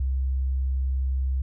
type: tone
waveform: sine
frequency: 65.8 Hz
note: C2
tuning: 10 cents sharp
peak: -22 dBFS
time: 0-1.42 s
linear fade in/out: 5 ms
effects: none